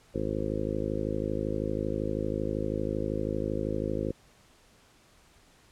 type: harmonic tone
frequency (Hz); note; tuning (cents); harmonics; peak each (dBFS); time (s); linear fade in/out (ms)
52.7; G#1; +26; 1 / 2 / 3 / 4 / 5 / 6 / 7 / 8 / 9 / 10; -38 / -37 / -39 / -37 / -38 / -36 / -36 / -41 / -37 / -37; 0.14-4.12; 10
effects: pink hiss -60 dBFS RMS until 5.71 s + low-pass 10000 Hz 12 dB/octave